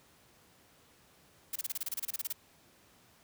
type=noise bursts; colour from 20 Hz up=blue; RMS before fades=-35 dBFS; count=15; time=1.53-2.327 s; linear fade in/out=5 ms; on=27 ms; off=28 ms; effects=pink hiss -63 dBFS RMS until 3.23 s + high-pass 80 Hz 12 dB/octave